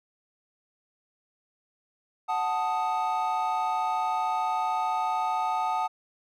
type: chord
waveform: triangle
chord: D# diminished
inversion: first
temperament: equal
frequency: 740 / 880 / 1244.5 Hz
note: F#5 / A5 / D#6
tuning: 0 / 0 / 0 cents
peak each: -27 / -26 / -29 dBFS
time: 2.28-5.88 s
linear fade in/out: 20 ms
effects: tanh soft clip ceiling -15 dBFS